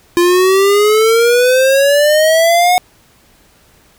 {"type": "exponential sweep", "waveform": "square", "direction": "up", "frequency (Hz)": [344.6, 732], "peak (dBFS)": -8, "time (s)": [0.17, 2.78], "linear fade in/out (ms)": 0, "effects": ["pink hiss -49 dBFS RMS until 3.98 s"]}